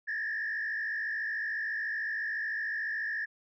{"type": "tone with frequency modulation", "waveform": "sine", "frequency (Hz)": 1759, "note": "A6", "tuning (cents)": -1, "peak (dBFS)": -30, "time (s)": [0.07, 3.26], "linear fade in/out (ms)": 20, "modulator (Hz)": 53.9, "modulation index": 1.6, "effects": ["tanh soft clip ceiling -27 dBFS"]}